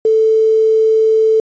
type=tone with quantisation; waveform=sine; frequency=440.8 Hz; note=A4; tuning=3 cents sharp; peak=-8 dBFS; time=0.05-1.4 s; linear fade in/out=2 ms; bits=6; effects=resampled to 16000 Hz